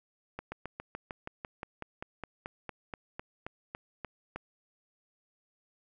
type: slowing click train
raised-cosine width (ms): 0.5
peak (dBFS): -23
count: 20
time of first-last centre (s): 0.39-4.36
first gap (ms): 130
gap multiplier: 1.05
effects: none